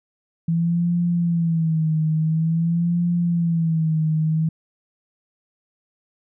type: tone with vibrato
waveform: sine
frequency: 164.81 Hz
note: E3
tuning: in tune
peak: -17 dBFS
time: 0.48-4.49 s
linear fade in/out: 5 ms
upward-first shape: sine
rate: 0.48 Hz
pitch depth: 88 cents each way
effects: none